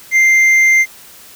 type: tone with hard clipping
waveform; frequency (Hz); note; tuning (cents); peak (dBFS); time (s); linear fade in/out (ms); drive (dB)
triangle; 2093; C7; 0; -8; 0.11-0.86; 50; 7
effects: white hiss -39 dBFS RMS until 1.35 s